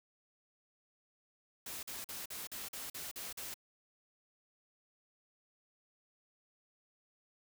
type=noise bursts; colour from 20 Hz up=white; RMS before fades=-44 dBFS; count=9; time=1.66-3.542 s; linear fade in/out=5 ms; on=170 ms; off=44 ms; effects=none